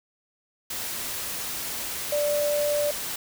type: tone in noise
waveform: sine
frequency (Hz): 587.3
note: D5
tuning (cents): 0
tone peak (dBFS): -22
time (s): 2.12-2.91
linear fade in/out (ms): 5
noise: white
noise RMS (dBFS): -32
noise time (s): 0.7-3.16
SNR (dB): +7
effects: none